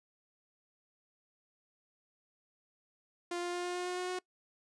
sawtooth tone with pitch steps, 349.2 / 351.4 / 353.7 / 355.9 / 358.2 / 360.5 / 362.8 / 365.1 Hz, F4 / F4 / F4 / F4 / F4 / F#4 / F#4 / F#4, 0 / +11 / +22 / +33 / +44 / -45 / -34 / -23 cents, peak -31 dBFS, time 3.31-4.19 s, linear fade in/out 5 ms, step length 110 ms, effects noise-tail reverb RT60 0.1 s tail -23 dB re dry + resampled to 22050 Hz

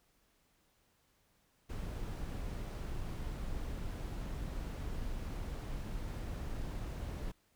brown noise, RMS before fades -40 dBFS, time 1.69-7.32 s, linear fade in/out 10 ms, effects pink hiss -73 dBFS RMS until 7.55 s

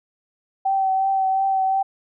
sine tone with vibrato, 770 Hz, G5, 31 cents flat, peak -17 dBFS, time 0.65-1.83 s, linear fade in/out 10 ms, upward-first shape triangle, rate 2.8 Hz, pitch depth 23 cents each way, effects none

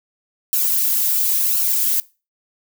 violet noise with flanger, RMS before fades -18 dBFS, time 0.53-2 s, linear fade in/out 0 ms, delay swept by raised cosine 0.71 to 3.71 ms, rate 0.95 Hz, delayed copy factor +0.6, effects noise-tail reverb RT60 0.3 s tail -21 dB re dry

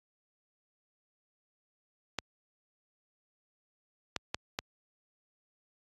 clicks, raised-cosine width 0.2 ms, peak -14 dBFS, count 4, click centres 2.187 / 4.163 / 4.345 / 4.589 s, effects high-pass 60 Hz 12 dB/octave + AAC 32 kbps

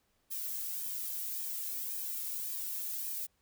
violet noise with flanger, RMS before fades -38 dBFS, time 0.3-3.27 s, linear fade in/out 20 ms, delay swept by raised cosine 1.4 to 2.08 ms, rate 1.8 Hz, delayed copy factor -0.9, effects pink hiss -75 dBFS RMS until 3.41 s

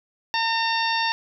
harmonic tone, 910 Hz, A#5, 42 cents flat, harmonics 1 / 2 / 3 / 4 / 5 / 6, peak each -24 / -27 / -29 / -30 / -31 / -32 dBFS, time 0.34-1.12 s, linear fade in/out 0 ms, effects none

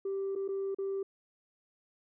sine tone with dropouts, 390.6 Hz, G4, 6 cents flat, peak -30 dBFS, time 0.05-1.03 s, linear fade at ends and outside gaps 5 ms, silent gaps 0.353-0.359 / 0.48-0.487 / 0.747-0.785 s, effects tanh soft clip ceiling -29 dBFS

